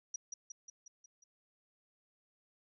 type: tone with echo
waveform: sine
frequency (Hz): 5800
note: F#8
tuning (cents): -35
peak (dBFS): -36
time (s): 0.14-0.16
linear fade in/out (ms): 5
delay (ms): 180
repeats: 6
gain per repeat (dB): -4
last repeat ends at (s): 1.24
effects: none